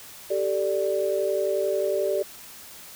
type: chord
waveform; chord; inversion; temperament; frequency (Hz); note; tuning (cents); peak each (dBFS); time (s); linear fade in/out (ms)
sine; G suspended second; none; equal with one note detuned; 388.8 / 440 / 587.3; G4 / A4 / D5; -14 / 0 / 0; -26 / -29 / -25; 0.3-2.23; 10
effects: white hiss -44 dBFS RMS until 2.95 s